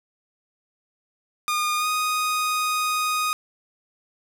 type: tone with pitch glide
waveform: sawtooth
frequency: 1218 to 1243.6 Hz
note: D#6 to D#6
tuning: -37 to -1 cents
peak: -18 dBFS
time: 1.48-3.33 s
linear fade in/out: 0 ms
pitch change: +36 cents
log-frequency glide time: 1.77-1.87 s
effects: none

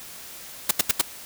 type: noise bursts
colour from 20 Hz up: white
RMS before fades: -18 dBFS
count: 4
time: 0.69-1.014 s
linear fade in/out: 5 ms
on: 21 ms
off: 80 ms
effects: white hiss -41 dBFS RMS until 1.25 s

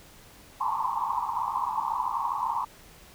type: band-pass noise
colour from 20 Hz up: white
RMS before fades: -29 dBFS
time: 0.6-2.65 s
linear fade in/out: 10 ms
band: 850 to 1100 Hz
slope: 96 dB/octave
effects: pink hiss -52 dBFS RMS until 3.14 s

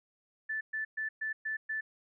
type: tone bursts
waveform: sine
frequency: 1754 Hz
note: A6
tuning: 6 cents flat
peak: -32 dBFS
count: 6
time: 0.49-1.81 s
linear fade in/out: 10 ms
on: 120 ms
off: 120 ms
effects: none

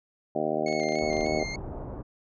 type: harmonic tone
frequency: 77.1 Hz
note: D#2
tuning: 15 cents flat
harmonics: 2 / 3 / 4 / 5 / 6 / 7 / 8 / 9 / 10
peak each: -40 / -35 / -34 / -32 / -36 / -36 / -30 / -34 / -36 dBFS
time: 0.35-1.44 s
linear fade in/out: 5 ms
type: tone with vibrato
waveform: sawtooth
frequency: 2154 Hz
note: C7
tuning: 50 cents sharp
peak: -30 dBFS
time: 0.66-1.56 s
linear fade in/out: 5 ms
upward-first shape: square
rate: 3.4 Hz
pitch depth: 33 cents each way
type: clicks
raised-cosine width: 0.2 ms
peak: -30 dBFS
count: 12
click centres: 0.683 / 0.727 / 0.799 / 0.834 / 0.887 / 0.923 / 0.955 / 0.987 / 1.132 / 1.169 / 1.209 / 1.264 s
type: low-pass noise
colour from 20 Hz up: pink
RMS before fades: -37 dBFS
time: 1-2.03 s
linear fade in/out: 20 ms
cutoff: 890 Hz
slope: 24 dB/octave
effects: resampled to 16000 Hz

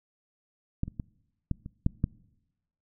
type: clicks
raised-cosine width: 5 ms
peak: -15 / -25 / -21 / -16 / -27 / -11 / -12 dBFS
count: 7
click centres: 0.834 / 0.88 / 0.998 / 1.513 / 1.661 / 1.864 / 2.041 s
effects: noise-tail reverb RT60 1.0 s tail -24 dB re dry

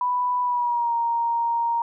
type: tone with pitch glide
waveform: sine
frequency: 989 to 933.5 Hz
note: B5 to A#5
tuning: +2 to +2 cents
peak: -20 dBFS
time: 0.01-1.82 s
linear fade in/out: 2 ms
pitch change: -100 cents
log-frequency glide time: 0.42-0.94 s
effects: none

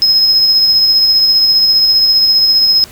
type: tone with tremolo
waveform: triangle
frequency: 5130 Hz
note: E8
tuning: 48 cents flat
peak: -3 dBFS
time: 0.02-2.84 s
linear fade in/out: 0 ms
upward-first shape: sine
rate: 15 Hz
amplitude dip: 35%
effects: tanh soft clip ceiling -1 dBFS + pink hiss -36 dBFS RMS until 2.91 s

